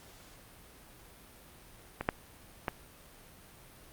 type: clicks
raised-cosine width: 0.5 ms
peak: -19 / -11 / -15 dBFS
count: 3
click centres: 2.01 / 2.089 / 2.682 s
effects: pink hiss -55 dBFS RMS until 3.92 s + Opus 48 kbps